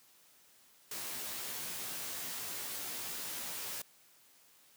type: noise with comb filter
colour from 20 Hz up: white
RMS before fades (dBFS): -41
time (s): 0.91-3.82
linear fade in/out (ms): 5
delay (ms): 15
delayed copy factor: -1
effects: white hiss -64 dBFS RMS until 4.76 s + high-pass 100 Hz 12 dB/octave